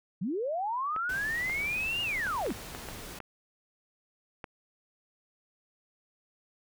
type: linear two-way sweep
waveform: sine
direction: up then down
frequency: 156.1 to 2870 to 156.1 Hz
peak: -29 dBFS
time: 0.21-2.53 s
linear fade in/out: 10 ms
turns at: 2.02 s
type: clicks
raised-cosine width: 0.5 ms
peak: -24 dBFS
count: 9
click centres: 0.963 / 1.497 / 2.268 / 2.464 / 2.505 / 2.749 / 2.887 / 3.203 / 4.442 s
type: noise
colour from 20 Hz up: pink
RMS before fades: -43 dBFS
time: 1.09-3.19 s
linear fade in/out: 5 ms
effects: none